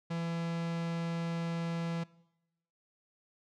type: tone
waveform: 45% pulse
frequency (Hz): 167.6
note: E3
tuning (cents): +29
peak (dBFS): -33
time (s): 0.1-2.04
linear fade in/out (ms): 10
effects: noise-tail reverb RT60 0.9 s tail -22 dB re dry + low-pass 5000 Hz 12 dB/octave